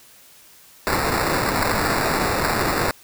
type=noise with sample-and-hold; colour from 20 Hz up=blue; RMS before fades=-21 dBFS; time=0.87-2.91 s; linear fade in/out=0 ms; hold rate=3150 Hz; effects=white hiss -49 dBFS RMS until 3.03 s